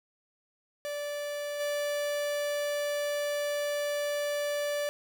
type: tone with level steps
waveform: 45% pulse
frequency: 583 Hz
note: D5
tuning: 13 cents flat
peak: -33 / -29 dBFS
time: 0.85-4.89 s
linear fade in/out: 0 ms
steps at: 1.59 s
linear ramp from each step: 20 ms
effects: none